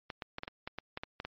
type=clicks; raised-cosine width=0.3 ms; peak=-22 dBFS; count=11; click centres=0.102 / 0.222 / 0.384 / 0.434 / 0.479 / 0.675 / 0.786 / 0.974 / 1.035 / 1.201 / 1.25 s; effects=low-pass 5000 Hz 12 dB/octave + MP3 32 kbps